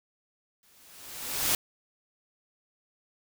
white noise with exponential growth, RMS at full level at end -24 dBFS, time 0.63-1.55 s, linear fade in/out 1 ms, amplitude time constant 200 ms, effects none

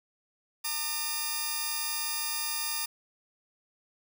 5% pulse tone cluster, 913 / 1204 / 4895 Hz, A#5 / D6 / D#8, -36 / +43 / -29 cents, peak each -24 / -24 / -26 dBFS, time 0.64-2.86 s, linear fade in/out 10 ms, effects none

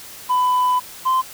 sine tone pair in turn, 1000 / 1037.1 Hz, B5 / C6, +21 / -16 cents, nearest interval minor second, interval 63 cents, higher second, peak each -12 dBFS, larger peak neither, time 0.29-0.8 / 1.05-1.22 s, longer first, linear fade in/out 20 ms, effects tanh soft clip ceiling -13 dBFS + white hiss -38 dBFS RMS until 1.33 s

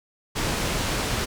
pink low-pass noise, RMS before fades -26 dBFS, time 0.35-1.26 s, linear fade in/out 20 ms, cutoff 8600 Hz, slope 12 dB/octave, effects none

